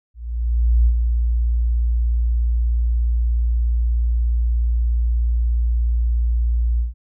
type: tone with ADSR envelope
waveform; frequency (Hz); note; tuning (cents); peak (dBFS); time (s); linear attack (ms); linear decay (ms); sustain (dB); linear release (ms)
sine; 58.4; A#1; +4; -10; 0.14-6.94; 720; 71; -5; 140
effects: none